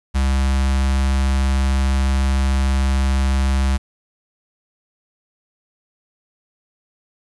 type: tone with notch filter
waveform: square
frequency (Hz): 66.8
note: C2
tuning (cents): +36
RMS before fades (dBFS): -17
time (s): 0.14-3.78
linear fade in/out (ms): 20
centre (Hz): 420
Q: 1
effects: resampled to 24000 Hz + 8-bit